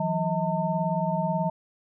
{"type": "tone cluster", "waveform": "sine", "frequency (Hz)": [163.2, 181.6, 638, 903], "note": ["E3", "F#3", "D#5", "A5"], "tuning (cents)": [-17, -32, 43, 45], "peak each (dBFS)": -29, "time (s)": [0, 1.5], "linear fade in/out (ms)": 5, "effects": []}